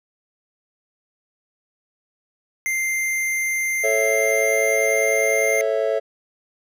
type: tone with pitch glide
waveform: square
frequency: 2093 to 2106 Hz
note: C7 to C7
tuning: 0 to +11 cents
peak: -21 dBFS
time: 2.66-5.61 s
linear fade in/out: 0 ms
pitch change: +11 cents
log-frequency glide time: 3.7-5.38 s
type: chord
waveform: triangle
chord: A major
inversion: none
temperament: just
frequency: 440 / 550 / 660 Hz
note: A4 / C#5 / E5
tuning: 0 / -14 / +2 cents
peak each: -21 dBFS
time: 3.83-6 s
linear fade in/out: 20 ms
effects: none